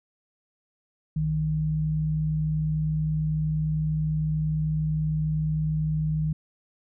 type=tone pair together; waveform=sine; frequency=61.6 / 154.81 Hz; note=B1 / D#3; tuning=-4 / -8 cents; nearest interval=octave + major third; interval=1596 cents; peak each=-33 / -23 dBFS; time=1.16-6.33 s; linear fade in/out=5 ms; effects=none